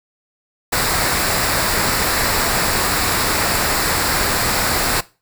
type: noise with comb filter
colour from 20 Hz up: pink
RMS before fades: -18 dBFS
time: 0.72-5.01 s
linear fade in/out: 10 ms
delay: 0.32 ms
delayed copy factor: -0.5
effects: noise-tail reverb RT60 0.3 s tail -19 dB re dry